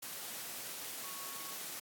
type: tone in noise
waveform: sine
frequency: 1108.7 Hz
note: C#6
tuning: in tune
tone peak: -52 dBFS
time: 1.03-1.55 s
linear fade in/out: 10 ms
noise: white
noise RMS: -44 dBFS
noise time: 0.02-1.8 s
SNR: -11 dB
effects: high-pass 150 Hz 12 dB/octave + AAC 64 kbps